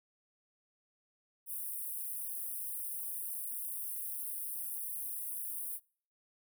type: high-pass noise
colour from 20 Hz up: white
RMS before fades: -40 dBFS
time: 1.46-5.8 s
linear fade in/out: 50 ms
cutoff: 9000 Hz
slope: 96 dB/octave
effects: noise-tail reverb RT60 0.5 s tail -26 dB re dry